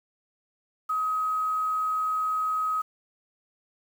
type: tone with quantisation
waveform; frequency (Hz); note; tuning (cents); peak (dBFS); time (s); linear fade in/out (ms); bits
sine; 1266; D#6; +30; -24; 0.89-2.82; 10; 8
effects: none